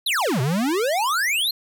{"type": "exponential two-way sweep", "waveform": "square", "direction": "down then up", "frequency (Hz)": [4300, 120.9, 4300], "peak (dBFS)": -20, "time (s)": [0.06, 1.51], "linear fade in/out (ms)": 5, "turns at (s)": 0.41, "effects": []}